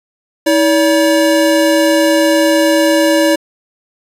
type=tone pair together; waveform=square; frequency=321 / 572 Hz; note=E4 / D5; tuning=-46 / -46 cents; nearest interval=minor seventh; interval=1000 cents; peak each=-12 dBFS; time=0.46-3.36 s; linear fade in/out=10 ms; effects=resampled to 32000 Hz